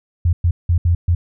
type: tone bursts at uneven times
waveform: sine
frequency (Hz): 86.1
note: F2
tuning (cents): -24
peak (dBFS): -11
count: 5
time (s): 0.25-0.33 / 0.44-0.51 / 0.69-0.78 / 0.85-0.95 / 1.08-1.15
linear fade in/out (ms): 5
effects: none